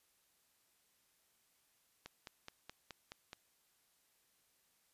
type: click train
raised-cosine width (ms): 0.2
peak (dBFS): -30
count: 7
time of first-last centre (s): 2.06-3.331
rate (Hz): 4.72
effects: white hiss -75 dBFS RMS until 4.93 s + resampled to 32000 Hz